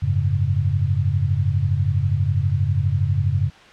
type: chord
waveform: sine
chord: F# suspended second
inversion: none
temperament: equal with one note detuned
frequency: 91.54 / 103.83 / 138.59 Hz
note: F#2 / G#2 / C#3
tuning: -18 / 0 / 0 cents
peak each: -21 / -21 / -22 dBFS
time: 0.02-3.5 s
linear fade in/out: 10 ms
effects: white hiss -45 dBFS RMS until 3.72 s + low-pass 3000 Hz 12 dB/octave